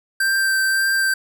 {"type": "tone with vibrato", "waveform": "square", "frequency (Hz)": 1568, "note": "G6", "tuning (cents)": 0, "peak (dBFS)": -17, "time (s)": [0.2, 1.14], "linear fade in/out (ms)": 5, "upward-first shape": "sine", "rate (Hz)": 1.8, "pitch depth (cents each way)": 12, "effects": []}